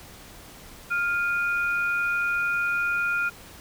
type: tone pair together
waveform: sine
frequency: 1402 / 2455 Hz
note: F6 / D#7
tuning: +6 / -24 cents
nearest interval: minor seventh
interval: 970 cents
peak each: -23 / -30 dBFS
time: 0.9-3.3 s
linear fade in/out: 20 ms
effects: pink hiss -46 dBFS RMS until 3.6 s